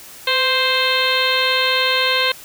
harmonic tone with a mistuned harmonic, 523.3 Hz, C5, in tune, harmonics 1 / 2 / 3 / 4 / 5 / 6 / 7 / 8, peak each -23 / -23 / -23 / -23 / -23 / -23 / -23 / -23 dBFS, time 0.27-2.32 s, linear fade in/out 5 ms, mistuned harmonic 1, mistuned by -43 cents, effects white hiss -39 dBFS RMS until 2.44 s

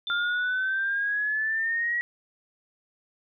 sine tone with exponential decay, 3544 Hz, A7, 12 cents sharp, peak -29 dBFS, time 0.07-1.36 s, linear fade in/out 1 ms, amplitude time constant 280 ms
sine exponential sweep, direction up, 1396.9 to 1924 Hz, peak -24 dBFS, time 0.1-2.01 s, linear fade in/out 0 ms
effects none

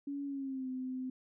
sine tone with pitch glide, 282.1 to 257.2 Hz, C#4 to C4, +30 to -30 cents, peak -36 dBFS, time 0.07-1.1 s, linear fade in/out 5 ms, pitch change -160 cents, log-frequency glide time 0.25-0.69 s, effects none

